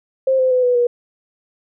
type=tone with pitch steps; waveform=sine; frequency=528 / 516.2 / 504.7 / 493.5 / 482.5 Hz; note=C5 / C5 / B4 / B4 / B4; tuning=+16 / -23 / +38 / -1 / -40 cents; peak=-12 dBFS; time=0.27-0.87 s; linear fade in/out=5 ms; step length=120 ms; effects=none